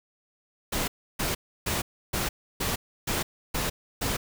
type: noise bursts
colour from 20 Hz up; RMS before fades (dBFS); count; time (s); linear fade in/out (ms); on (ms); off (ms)
pink; -28; 8; 0.72-4.17; 10; 160; 310
effects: none